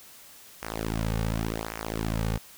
sawtooth tone with flanger, 55 Hz, A1, in tune, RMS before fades -30 dBFS, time 0.62-2.38 s, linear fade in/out 10 ms, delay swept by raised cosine 0.24 to 3.04 ms, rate 0.89 Hz, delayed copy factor -0.9, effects white hiss -50 dBFS RMS until 2.57 s

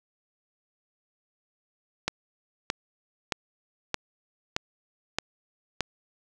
click train, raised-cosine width 0.2 ms, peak -8 dBFS, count 7, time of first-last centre 2.08-5.807 s, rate 1.61 Hz, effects none

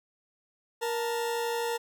40% pulse tone pair together, 470 / 888 Hz, A#4 / A5, +14 / +16 cents, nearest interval major seventh, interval 1102 cents, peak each -29 / -33 dBFS, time 0.81-1.78 s, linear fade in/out 20 ms, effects none

